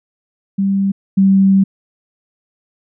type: tone pair in turn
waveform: sine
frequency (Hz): 196 / 193.75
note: G3 / G3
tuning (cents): 0 / -20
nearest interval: unison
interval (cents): 20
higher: first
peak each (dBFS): -12 / -7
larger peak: second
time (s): 0.58-0.92 / 1.17-1.64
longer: second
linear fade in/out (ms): 10
effects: none